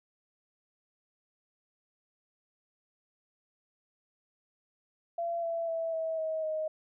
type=tone with pitch steps; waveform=sine; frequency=680 / 668.7 / 657.6 / 646.7 / 635.9 / 625.4 Hz; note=F5 / E5 / E5 / E5 / D#5 / D#5; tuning=-46 / +25 / -4 / -33 / +38 / +9 cents; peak=-30 dBFS; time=5.18-6.68 s; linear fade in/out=5 ms; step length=250 ms; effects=none